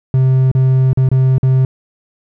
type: tone with dropouts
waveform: triangle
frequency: 130.81 Hz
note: C3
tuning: in tune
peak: -6 dBFS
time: 0.14-1.65 s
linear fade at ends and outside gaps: 2 ms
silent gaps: 0.515-0.55 / 0.932-0.973 / 1.089-1.115 / 1.382-1.43 s
effects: none